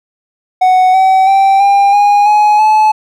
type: tone with pitch steps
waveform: triangle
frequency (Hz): 742 / 760.7 / 779.8 / 799.4 / 819.5 / 840.1 / 861.2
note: F#5 / F#5 / G5 / G5 / G#5 / G#5 / A5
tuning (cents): +5 / +48 / -9 / +34 / -23 / +20 / -37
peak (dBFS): -3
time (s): 0.61-2.92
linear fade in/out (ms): 10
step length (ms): 330
effects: none